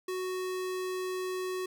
square tone, 370 Hz, F#4, in tune, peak -33 dBFS, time 0.08-1.66 s, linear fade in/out 5 ms, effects none

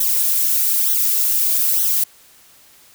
violet noise with flanger, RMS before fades -17 dBFS, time 0-2.04 s, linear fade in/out 5 ms, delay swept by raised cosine 0.41 to 4.21 ms, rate 1.1 Hz, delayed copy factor -0.95, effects white hiss -49 dBFS RMS until 2.94 s

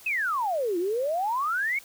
sine exponential two-way sweep, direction down then up, 2664 to 333.9 to 2268 Hz, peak -24 dBFS, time 0.06-1.79 s, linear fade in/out 5 ms, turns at 0.78 s, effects white hiss -50 dBFS RMS until 1.84 s

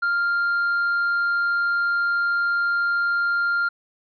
triangle tone with hard clipping, 1396.9 Hz, F6, in tune, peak -18 dBFS, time 0.02-3.69 s, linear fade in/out 10 ms, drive 1 dB, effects resampled to 11025 Hz

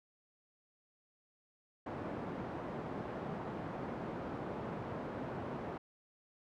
pink band-pass noise, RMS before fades -42 dBFS, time 1.86-5.78 s, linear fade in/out 5 ms, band 140 to 1000 Hz, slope 12 dB/octave, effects none

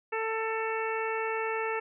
harmonic tone, 444.8 Hz, A4, 19 cents sharp, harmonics 1 / 2 / 3 / 4 / 5 / 6, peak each -32 / -35 / -37 / -38 / -39 / -40 dBFS, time 0.12-1.8 s, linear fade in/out 10 ms, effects none

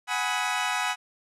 20% pulse chord, G# minor seventh, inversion third, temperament equal with one note detuned, 740 / 830.6 / 987.8 / 1266.3 Hz, F#5 / G#5 / B5 / D#6, 0 / 0 / 0 / +30 cents, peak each -26 dBFS, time 0.07-0.96 s, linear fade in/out 50 ms, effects low-pass 9000 Hz 12 dB/octave

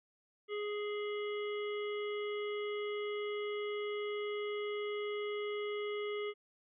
harmonic tone, 416.2 Hz, G#4, 4 cents sharp, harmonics 1 / 3 / 5 / 7 / 8, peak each -36 / -47 / -46 / -51 / -53 dBFS, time 0.48-6.34 s, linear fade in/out 50 ms, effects none

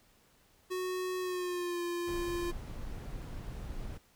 square tone with pitch glide, 368.1 to 347.4 Hz, F#4 to F4, -9 to -9 cents, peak -34 dBFS, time 0.7-2.52 s, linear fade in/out 20 ms, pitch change -100 cents, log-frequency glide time 1.19-1.82 s
brown noise, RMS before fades -41 dBFS, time 2.07-3.98 s, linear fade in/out 10 ms
effects pink hiss -66 dBFS RMS until 4.15 s

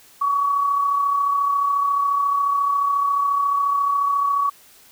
sine tone with amplitude modulation, 1129 Hz, C#6, 31 cents sharp, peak -15 dBFS, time 0.21-4.5 s, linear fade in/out 10 ms, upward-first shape sine, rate 34.2 Hz, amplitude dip 40%, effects white hiss -50 dBFS RMS until 4.91 s

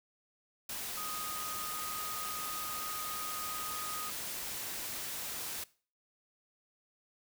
sine tone in noise, 1244.5 Hz, D#6, in tune, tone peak -41 dBFS, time 0.97-4.1 s, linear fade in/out 5 ms, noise white, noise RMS -40 dBFS, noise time 0.69-5.64 s, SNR -4 dB, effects noise-tail reverb RT60 0.4 s tail -20 dB re dry

